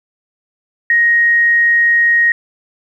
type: tone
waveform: sine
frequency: 1875 Hz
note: A#6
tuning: 10 cents sharp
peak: -8 dBFS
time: 0.9-2.32 s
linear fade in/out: 2 ms
effects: 8-bit